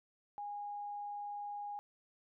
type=tone; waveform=sine; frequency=821 Hz; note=G#5; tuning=20 cents flat; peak=-40 dBFS; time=0.38-1.79 s; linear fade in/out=0 ms; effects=none